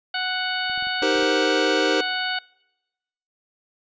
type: harmonic tone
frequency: 740 Hz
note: F#5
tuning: in tune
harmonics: 1 / 2 / 3 / 4 / 5 / 6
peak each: -30 / -27 / -34 / -30 / -34 / -32 dBFS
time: 0.14-2.39 s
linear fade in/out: 5 ms
type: clicks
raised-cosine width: 3 ms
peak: -33 dBFS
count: 8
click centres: 0.698 / 0.777 / 0.825 / 0.87 / 1.02 / 1.157 / 1.193 / 1.227 s
type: chord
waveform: square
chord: C minor seventh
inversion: first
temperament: equal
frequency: 311.1 / 392 / 466.2 / 523.3 Hz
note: Eb4 / G4 / Bb4 / C5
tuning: 0 / 0 / 0 / 0 cents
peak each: -26 dBFS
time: 1.02-2.01 s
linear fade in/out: 5 ms
effects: noise-tail reverb RT60 1.0 s tail -26 dB re dry + resampled to 16000 Hz